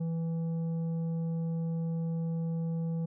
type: tone with tanh clipping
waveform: sine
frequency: 164.9 Hz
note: E3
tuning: 1 cent sharp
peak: -31 dBFS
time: 0-3.06 s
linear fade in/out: 10 ms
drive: 7 dB
effects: none